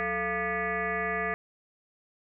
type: tone with frequency modulation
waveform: sine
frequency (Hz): 1200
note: D6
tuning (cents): +37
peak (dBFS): -27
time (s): 0-1.34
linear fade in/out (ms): 0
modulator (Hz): 254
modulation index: 3.7
effects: none